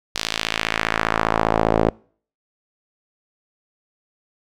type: tone with band-pass filter sweep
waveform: sawtooth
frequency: 55 Hz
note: A1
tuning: in tune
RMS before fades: -21 dBFS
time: 0.15-1.9 s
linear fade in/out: 5 ms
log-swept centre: 4600 to 500 Hz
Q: 1.3
effects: noise-tail reverb RT60 0.5 s tail -26 dB re dry